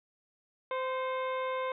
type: harmonic tone with a mistuned harmonic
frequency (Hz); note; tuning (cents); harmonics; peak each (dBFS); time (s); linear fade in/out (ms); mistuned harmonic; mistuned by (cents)
518; C5; -17; 1 / 2 / 3 / 4 / 5 / 6 / 7; -33 / -35 / -45 / -43 / -52 / -56 / -51; 0.71-1.72; 2; 4; +59
effects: none